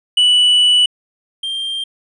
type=tone pair in turn; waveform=triangle; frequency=2960 / 3179 Hz; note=F#7 / G7; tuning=0 / +24 cents; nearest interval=minor second; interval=124 cents; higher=second; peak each=-7 / -18 dBFS; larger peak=first; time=0.17-0.86 / 1.43-1.84 s; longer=first; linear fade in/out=5 ms; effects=resampled to 24000 Hz